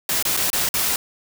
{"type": "noise with dropouts", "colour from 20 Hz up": "white", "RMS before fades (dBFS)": -21, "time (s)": [0.09, 0.96], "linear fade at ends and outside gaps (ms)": 2, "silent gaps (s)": [[0.226, 0.251], [0.367, 0.372], [0.502, 0.53], [0.69, 0.74]], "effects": []}